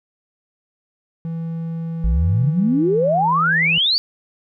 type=tone; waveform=triangle; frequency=164.81 Hz; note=E3; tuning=in tune; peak=-21 dBFS; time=1.25-3.78 s; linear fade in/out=0 ms
type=exponential sweep; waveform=sine; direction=up; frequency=51.91 to 4699 Hz; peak=-14 dBFS; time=2.04-3.98 s; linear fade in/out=0 ms
effects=none